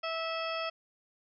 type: harmonic tone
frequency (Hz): 653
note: E5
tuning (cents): -17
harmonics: 1 / 2 / 3 / 4 / 5 / 7 / 8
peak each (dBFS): -36 / -37 / -45 / -40 / -43 / -49 / -45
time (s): 0.03-0.7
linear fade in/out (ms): 10
effects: none